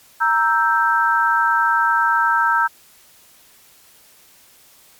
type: chord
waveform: sine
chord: E diminished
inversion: second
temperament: equal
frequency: 932.3 / 1318.5 / 1568 Hz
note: Bb5 / E6 / G6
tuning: 0 / 0 / 0 cents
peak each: -18 dBFS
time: 0.2-2.68 s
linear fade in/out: 20 ms
effects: white hiss -50 dBFS RMS until 4.99 s + MP3 96 kbps